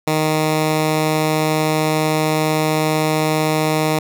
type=tone; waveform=10% pulse; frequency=155.56 Hz; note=D#3; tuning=in tune; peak=-7 dBFS; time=0.07-3.99 s; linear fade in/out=5 ms; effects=none